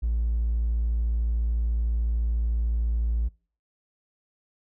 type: tone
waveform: triangle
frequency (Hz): 56.9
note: A#1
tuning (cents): -41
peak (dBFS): -19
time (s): 0.02-3.29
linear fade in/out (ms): 20
effects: noise-tail reverb RT60 0.4 s tail -26 dB re dry + tanh soft clip ceiling -18 dBFS